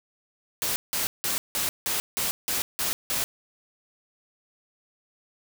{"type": "noise bursts", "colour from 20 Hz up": "white", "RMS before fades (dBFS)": -27, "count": 9, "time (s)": [0.62, 3.24], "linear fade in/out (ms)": 0, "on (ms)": 140, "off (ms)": 170, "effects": []}